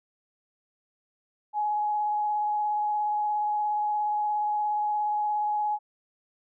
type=tone with vibrato; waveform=sine; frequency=840 Hz; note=G#5; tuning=19 cents sharp; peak=-24 dBFS; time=1.53-5.79 s; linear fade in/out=50 ms; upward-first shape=square; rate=17 Hz; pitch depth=9 cents each way; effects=none